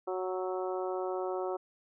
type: harmonic tone with a mistuned harmonic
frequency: 185 Hz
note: F#3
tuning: in tune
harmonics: 2 / 3 / 4 / 5 / 6 / 7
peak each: -34 / -38 / -39 / -44 / -46 / -45 dBFS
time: 0.07-1.57 s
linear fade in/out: 10 ms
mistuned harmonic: 7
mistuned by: +20 cents
effects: none